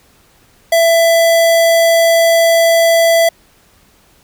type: tone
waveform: square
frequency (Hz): 666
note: E5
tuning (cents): +18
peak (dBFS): -8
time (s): 0.72-3.29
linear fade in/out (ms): 5
effects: pink hiss -50 dBFS RMS until 4.23 s